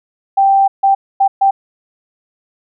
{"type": "tone bursts at uneven times", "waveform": "sine", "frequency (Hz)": 784, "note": "G5", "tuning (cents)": 0, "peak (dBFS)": -7, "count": 4, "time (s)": [[0.37, 0.68], [0.83, 0.95], [1.2, 1.28], [1.41, 1.51]], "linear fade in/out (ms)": 10, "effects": []}